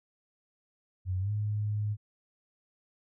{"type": "tone with pitch glide", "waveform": "sine", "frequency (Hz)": [92.5, 105.03], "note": ["F#2", "G#2"], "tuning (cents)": [0, 20], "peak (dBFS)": -28, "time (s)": [1.05, 1.97], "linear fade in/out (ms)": 50, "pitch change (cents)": 220, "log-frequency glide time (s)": [1.19, 1.31], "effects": []}